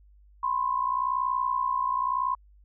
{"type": "tone pair together", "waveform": "sine", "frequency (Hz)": [1003.1, 1064], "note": ["B5", "C6"], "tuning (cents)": [27, 29], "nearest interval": "minor second", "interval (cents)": 102, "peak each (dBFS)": -27, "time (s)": [0.43, 2.35], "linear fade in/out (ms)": 5, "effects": ["added 50 Hz sine -53 dBFS peak until 2.64 s"]}